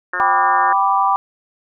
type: harmonic tone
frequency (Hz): 180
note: F#3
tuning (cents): -47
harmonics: 2 / 3 / 4 / 5 / 6 / 7 / 8 / 9 / 10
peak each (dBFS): -35 / -34 / -36 / -34 / -29 / -28 / -25 / -25 / -25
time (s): 0.13-0.73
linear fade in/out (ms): 5
type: chord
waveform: sine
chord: G major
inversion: none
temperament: equal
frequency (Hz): 784 / 987.8 / 1174.7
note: G5 / B5 / D6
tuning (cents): 0 / 0 / 0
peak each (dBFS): -17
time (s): 0.2-1.16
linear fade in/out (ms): 0
effects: none